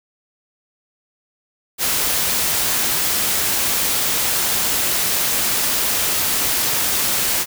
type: noise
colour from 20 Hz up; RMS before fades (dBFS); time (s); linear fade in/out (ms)
white; -19; 1.78-7.46; 50
effects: none